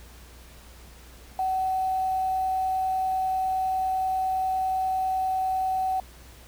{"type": "tone with quantisation", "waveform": "sine", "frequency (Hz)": 755, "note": "F#5", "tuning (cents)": 35, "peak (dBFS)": -23, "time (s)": [1.39, 6], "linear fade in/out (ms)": 2, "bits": 8, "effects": ["added 60 Hz sine -47 dBFS peak until 6.47 s", "pink hiss -51 dBFS RMS until 6.47 s"]}